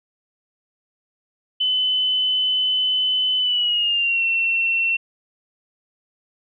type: tone with pitch glide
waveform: sine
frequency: 3023 to 2709 Hz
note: F#7 to E7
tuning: +36 to +47 cents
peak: -17 dBFS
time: 1.6-4.97 s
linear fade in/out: 10 ms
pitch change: -189 cents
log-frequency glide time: 3.37-4.24 s
effects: none

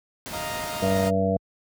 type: noise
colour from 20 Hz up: pink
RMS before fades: -35 dBFS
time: 0.26-1.08 s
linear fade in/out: 0 ms
type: chord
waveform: sawtooth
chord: Eb suspended second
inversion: none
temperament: equal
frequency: 622.3 / 698.5 / 932.3 Hz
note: Eb5 / F5 / Bb5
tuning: 0 / 0 / 0 cents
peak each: -30 / -32 / -31 dBFS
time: 0.32-1.11 s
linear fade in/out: 20 ms
type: harmonic tone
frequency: 96 Hz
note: G2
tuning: 36 cents flat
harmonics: 1 / 2 / 3 / 5 / 6 / 7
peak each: -28 / -25 / -32 / -26 / -32 / -25 dBFS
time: 0.82-1.37 s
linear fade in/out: 5 ms
effects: high-pass 60 Hz 12 dB/octave

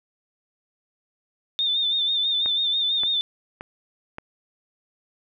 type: tone with vibrato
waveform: sine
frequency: 3600 Hz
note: A7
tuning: 39 cents sharp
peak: -20 dBFS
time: 1.59-3.21 s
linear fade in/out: 0 ms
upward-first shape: sine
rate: 6.1 Hz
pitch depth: 52 cents each way
type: click train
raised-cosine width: 0.5 ms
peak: -19 dBFS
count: 4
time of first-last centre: 2.46-4.184 s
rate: 1.74 Hz
effects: none

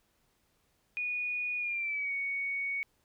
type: tone with pitch glide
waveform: sine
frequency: 2460 to 2230 Hz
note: D#7 to C#7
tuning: -20 to +10 cents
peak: -31 dBFS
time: 0.97-2.83 s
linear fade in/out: 0 ms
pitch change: -170 cents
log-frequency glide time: 1.58-2.13 s
effects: pink hiss -73 dBFS RMS until 3.04 s

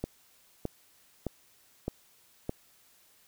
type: click train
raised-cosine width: 2 ms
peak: -18 dBFS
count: 5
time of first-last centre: 0.04-2.494 s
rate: 1.63 Hz
effects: white hiss -63 dBFS RMS until 3.27 s

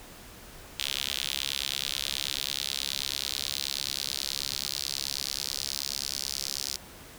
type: tone with high-pass filter sweep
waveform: sawtooth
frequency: 69.3 Hz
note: C#2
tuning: in tune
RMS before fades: -33 dBFS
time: 0.79-6.77 s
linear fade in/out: 5 ms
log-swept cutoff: 3300 to 5000 Hz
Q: 2.8
effects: pink hiss -48 dBFS RMS until 7.18 s

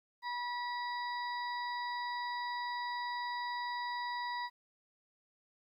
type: harmonic tone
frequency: 971 Hz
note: B5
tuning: 30 cents flat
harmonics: 1 / 2 / 4 / 5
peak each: -37 / -42 / -49 / -49 dBFS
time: 0.22-4.5 s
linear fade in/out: 50 ms
effects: 12-bit

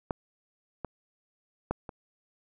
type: clicks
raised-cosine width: 1 ms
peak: -15 / -20 / -14 / -25 dBFS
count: 4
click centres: 0.108 / 0.847 / 1.71 / 1.892 s
effects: none

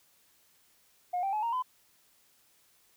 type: tone with pitch steps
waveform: sine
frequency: 717 / 781.9 / 852.7 / 929.8 / 1014 Hz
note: F5 / G5 / G#5 / A#5 / B5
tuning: +45 / -5 / +45 / -5 / +45 cents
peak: -27 dBFS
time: 1.13-1.625 s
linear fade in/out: 10 ms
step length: 99 ms
effects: tanh soft clip ceiling -25 dBFS + white hiss -66 dBFS RMS until 2.96 s

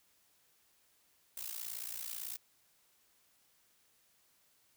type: noise with amplitude modulation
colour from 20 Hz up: blue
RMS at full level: -39 dBFS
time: 1.37-2.37 s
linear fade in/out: 5 ms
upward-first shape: sine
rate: 58.1 Hz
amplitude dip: 85%
effects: white hiss -71 dBFS RMS until 4.76 s

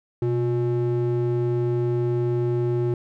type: ring-modulated tone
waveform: triangle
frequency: 241.3 Hz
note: B3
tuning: 40 cents flat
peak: -15 dBFS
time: 0.22-2.94 s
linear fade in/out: 2 ms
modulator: 116 Hz
effects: none

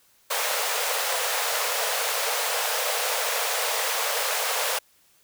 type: high-pass noise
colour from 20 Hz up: pink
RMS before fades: -26 dBFS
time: 0.3-4.79 s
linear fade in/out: 10 ms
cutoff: 450 Hz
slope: 96 dB/octave
effects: white hiss -61 dBFS RMS until 5.23 s

